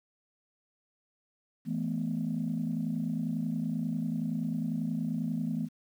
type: chord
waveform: sine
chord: E suspended fourth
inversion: none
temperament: equal with one note detuned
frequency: 164.81 / 216.6 / 246.9 Hz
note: E3 / A3 / B3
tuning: 0 / -27 / 0 cents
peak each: -33 dBFS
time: 1.65-5.69 s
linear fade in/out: 50 ms
effects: tanh soft clip ceiling -22 dBFS + 10-bit